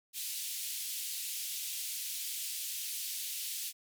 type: band-pass noise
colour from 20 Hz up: white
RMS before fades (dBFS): -39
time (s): 0.13-3.73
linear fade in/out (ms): 50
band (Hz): 2600 to 16000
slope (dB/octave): 24
effects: none